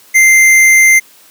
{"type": "tone with hard clipping", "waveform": "triangle", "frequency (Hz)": 2087, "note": "C7", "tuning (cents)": -5, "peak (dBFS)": -5, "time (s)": [0.14, 1], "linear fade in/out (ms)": 20, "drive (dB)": 18, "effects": ["white hiss -43 dBFS RMS until 1.3 s", "high-pass 150 Hz 12 dB/octave"]}